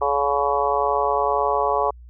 harmonic tone with a mistuned harmonic, 142 Hz, C#3, 42 cents sharp, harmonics 3 / 4 / 5 / 6 / 7 / 8, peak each -25 / -25 / -25 / -25 / -25 / -25 dBFS, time 0.01-1.91 s, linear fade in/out 10 ms, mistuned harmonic 8, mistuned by -21 cents, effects added 60 Hz sine -40 dBFS peak until 2.09 s

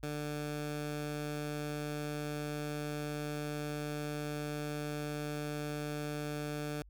15% pulse tone, 148.5 Hz, D3, 20 cents sharp, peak -30 dBFS, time 0.03-6.82 s, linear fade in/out 2 ms, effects added 50 Hz sine -54 dBFS peak until 6.89 s

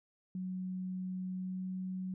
sine tone with pitch glide, 185 to 186.07 Hz, F#3 to F#3, 0 to +10 cents, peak -36 dBFS, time 0.35-2.14 s, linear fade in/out 2 ms, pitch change +10 cents, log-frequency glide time 1.35-1.66 s, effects none

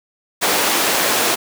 pink high-pass noise, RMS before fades -17 dBFS, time 0.41-1.36 s, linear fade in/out 20 ms, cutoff 370 Hz, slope 12 dB/octave, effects none

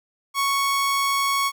sawtooth tone, 1108.7 Hz, C#6, in tune, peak -16 dBFS, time 0.34-1.52 s, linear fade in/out 50 ms, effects none

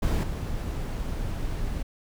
brown noise with level steps, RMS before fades -23 / -30 dBFS, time 0.02-1.83 s, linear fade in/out 10 ms, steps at 0.23 s, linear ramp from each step 5 ms, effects none

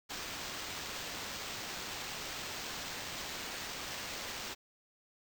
white noise with sample-and-hold, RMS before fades -42 dBFS, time 0.09-4.55 s, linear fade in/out 20 ms, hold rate 11025 Hz, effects none

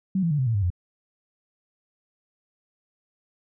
sine tone with pitch steps, 190 / 167.33 / 147.36 / 129.77 / 114.29 / 100.65 / 88.64 Hz, F#3 / E3 / D3 / C3 / A#2 / G2 / F2, +46 / +26 / +6 / -14 / -34 / +46 / +26 cents, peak -20 dBFS, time 0.15-0.703 s, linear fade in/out 5 ms, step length 79 ms, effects none

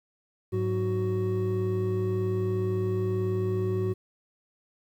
triangle tone cluster, 104.4 / 186.3 / 372 Hz, G#2 / F#3 / F#4, +10 / +12 / +9 cents, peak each -26 / -33 / -26 dBFS, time 0.52-3.94 s, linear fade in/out 20 ms, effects 10-bit

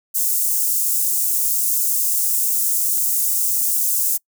white high-pass noise, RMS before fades -19 dBFS, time 0.14-4.18 s, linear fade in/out 20 ms, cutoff 7100 Hz, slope 24 dB/octave, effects noise-tail reverb RT60 0.1 s tail -26 dB re dry

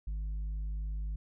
sine tone with tanh clipping, 51.6 Hz, G#1, 10 cents flat, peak -34 dBFS, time 0.07-1.16 s, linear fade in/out 5 ms, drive 4 dB, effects none

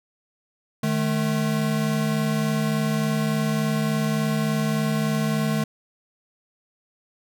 square tone pair together, 153.16 / 216.6 Hz, D#3 / A3, -27 / -27 cents, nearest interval tritone, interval 600 cents, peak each -25 / -24 dBFS, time 0.83-5.64 s, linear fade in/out 5 ms, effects none

